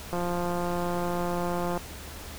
click train, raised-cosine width 1 ms, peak -17 dBFS, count 289, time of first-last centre 0.13-1.776 s, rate 175 Hz, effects added 74 Hz sine -45 dBFS peak until 2.38 s + pink hiss -42 dBFS RMS until 2.38 s

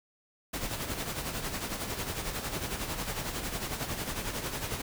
pink noise with tremolo, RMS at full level -33 dBFS, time 0.53-4.82 s, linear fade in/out 10 ms, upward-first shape sine, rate 11 Hz, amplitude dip 55%, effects none

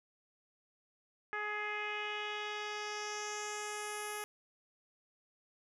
10% pulse tone with low-pass filter sweep, 419.5 Hz, G#4, 17 cents sharp, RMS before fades -40 dBFS, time 1.33-4.24 s, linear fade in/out 0 ms, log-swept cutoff 1800 to 12000 Hz, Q 2.6, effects none

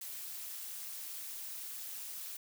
blue noise with amplitude modulation, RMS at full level -41 dBFS, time 0.01-2.37 s, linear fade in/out 5 ms, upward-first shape sine, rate 235 Hz, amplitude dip 65%, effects none

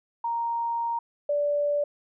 sine tone pair in turn, 932.3 / 582.2 Hz, A#5 / D5, 0 / -15 cents, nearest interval minor sixth, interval 815 cents, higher first, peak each -25 / -22 dBFS, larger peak second, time 0.24-0.99 / 1.29-1.84 s, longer first, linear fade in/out 5 ms, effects none

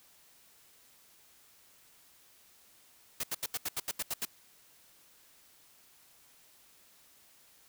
white noise bursts, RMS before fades -34 dBFS, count 10, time 3.2-4.252 s, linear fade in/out 5 ms, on 35 ms, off 78 ms, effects white hiss -62 dBFS RMS until 7.68 s

